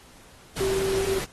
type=tone in noise; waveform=sine; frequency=386.3 Hz; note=G4; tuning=25 cents flat; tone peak=-23 dBFS; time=0.6-1.19 s; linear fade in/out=10 ms; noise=pink; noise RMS=-32 dBFS; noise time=0.56-1.25 s; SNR=+6 dB; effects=pink hiss -52 dBFS RMS until 1.32 s + AAC 32 kbps